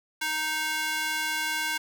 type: tone with high-pass filter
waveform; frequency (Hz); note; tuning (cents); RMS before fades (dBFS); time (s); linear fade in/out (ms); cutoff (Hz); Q
square; 311.1; D#4; 0; -29; 0.21-1.78; 10; 1500; 1.3
effects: 9-bit